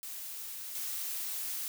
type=noise with level steps; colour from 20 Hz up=blue; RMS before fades=-42 / -37 dBFS; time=0.03-1.68 s; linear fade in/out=0 ms; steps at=0.75 s; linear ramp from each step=2 ms; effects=none